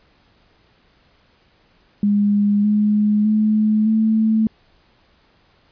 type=tone with pitch steps; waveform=sine; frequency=204.7 / 209.6 / 214.6 / 219.8 Hz; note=G#3 / G#3 / A3 / A3; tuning=-25 / +16 / -43 / -2 cents; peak=-13 dBFS; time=2.03-4.47 s; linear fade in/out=2 ms; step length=610 ms; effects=pink hiss -57 dBFS RMS until 5.71 s + resampled to 11025 Hz